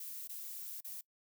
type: noise with dropouts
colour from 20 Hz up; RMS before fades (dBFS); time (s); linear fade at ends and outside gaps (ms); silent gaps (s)
violet; -45; 0-1.01; 5; 0.275-0.292 / 0.807-0.845
effects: noise-tail reverb RT60 0.1 s tail -23 dB re dry